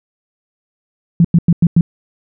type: tone bursts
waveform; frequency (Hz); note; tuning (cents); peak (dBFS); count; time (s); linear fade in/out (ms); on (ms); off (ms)
sine; 169.3; E3; +46; -5; 5; 1.2-1.81; 2; 46; 95
effects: none